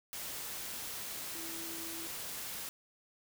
sine tone in noise, 329.6 Hz, E4, in tune, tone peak -47 dBFS, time 1.35-2.07 s, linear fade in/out 0 ms, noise white, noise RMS -42 dBFS, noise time 0.13-2.69 s, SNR -8 dB, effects none

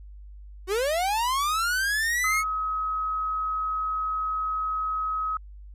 45% pulse linear sweep, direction up, 358.3 to 2217 Hz, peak -23 dBFS, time 0.67-2.44 s, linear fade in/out 50 ms
sine tone, 1274 Hz, D#6, 41 cents sharp, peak -25 dBFS, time 2.24-5.37 s, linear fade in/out 2 ms
effects added 50 Hz sine -41 dBFS peak until 5.74 s + resampled to 32000 Hz

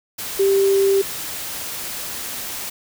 sine tone in noise, 392 Hz, G4, in tune, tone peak -13 dBFS, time 0.39-1.02 s, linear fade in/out 10 ms, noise white, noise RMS -29 dBFS, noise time 0.18-2.7 s, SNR +13 dB, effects none

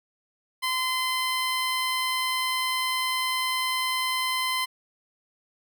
15% pulse tone, 1030 Hz, C6, 28 cents flat, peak -18 dBFS, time 0.62-4.66 s, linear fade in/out 20 ms, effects none

